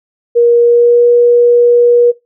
sine tone with pitch glide, 473.8 to 480.1 Hz, A#4 to B4, +28 to -49 cents, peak -4 dBFS, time 0.35-2.12 s, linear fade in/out 20 ms, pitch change +23 cents, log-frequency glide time 0.6-1.07 s, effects noise-tail reverb RT60 0.2 s tail -19 dB re dry

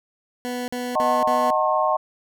20% pulse tone bursts, 246.9 Hz, B3, in tune, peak -21 dBFS, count 4, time 0.45-1.505 s, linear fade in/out 0 ms, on 230 ms, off 45 ms
sine chord, D# diminished seventh, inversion none, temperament just, 622.3 / 746.7 / 896 / 1075.3 Hz, D#5 / F#5 / A5 / C6, 0 / +16 / +31 / +47 cents, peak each -22 / -24 / -25 / -22 dBFS, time 0.95-1.97 s, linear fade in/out 10 ms
effects none

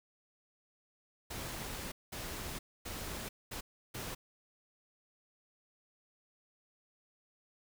pink noise bursts at uneven times, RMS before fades -42 dBFS, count 5, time 1.3-1.92 / 2.12-2.59 / 2.85-3.29 / 3.51-3.61 / 3.94-4.15 s, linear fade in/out 10 ms, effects none

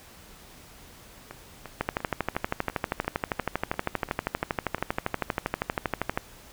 two click trains, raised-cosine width 0.5 ms, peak -23 / -10 dBFS, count 11 / 56, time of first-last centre 1.31-4.782 / 1.81-6.175 s, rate 2.88 / 12.6 Hz, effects pink hiss -50 dBFS RMS until 6.52 s

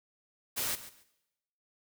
white noise with echo, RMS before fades -33 dBFS, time 0.56-0.76 s, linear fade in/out 20 ms, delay 140 ms, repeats 2, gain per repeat -15 dB, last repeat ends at 1.04 s, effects noise-tail reverb RT60 0.9 s tail -18 dB re dry

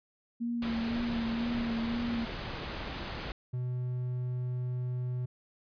sine tone with vibrato, 233.1 Hz, A#3, in tune, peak -30 dBFS, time 0.4-2.26 s, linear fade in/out 20 ms, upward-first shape sine, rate 2 Hz, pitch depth 32 cents each way
pink low-pass noise, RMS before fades -39 dBFS, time 0.62-3.32 s, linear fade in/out 2 ms, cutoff 4600 Hz, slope 24 dB/octave
triangle tone, 124.8 Hz, B2, 19 cents sharp, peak -29 dBFS, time 3.53-5.26 s, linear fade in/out 10 ms
effects resampled to 11025 Hz

